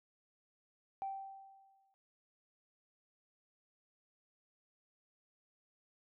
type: tone with exponential decay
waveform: sine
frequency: 779 Hz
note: G5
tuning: 11 cents flat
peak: -35 dBFS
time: 1.02-1.94 s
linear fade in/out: 0 ms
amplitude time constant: 200 ms
effects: noise-tail reverb RT60 0.4 s tail -22 dB re dry + tanh soft clip ceiling -32 dBFS